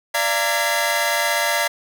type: tone cluster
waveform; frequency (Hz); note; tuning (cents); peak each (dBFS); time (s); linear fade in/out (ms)
sawtooth; 586 / 682 / 923 / 1658 / 2029; D5 / F5 / A#5 / G#6 / B6; -4 / -41 / -17 / -3 / +46; -21; 0.14-1.68; 10
effects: none